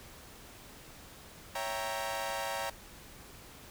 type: chord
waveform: sawtooth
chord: C# diminished seventh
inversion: none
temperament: equal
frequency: 554.4 / 659.3 / 784 / 932.3 Hz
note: C#5 / E5 / G5 / Bb5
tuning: 0 / 0 / 0 / 0 cents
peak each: -36 / -37 / -36 / -35 dBFS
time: 1.55-2.7 s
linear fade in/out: 5 ms
effects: pink hiss -52 dBFS RMS until 3.7 s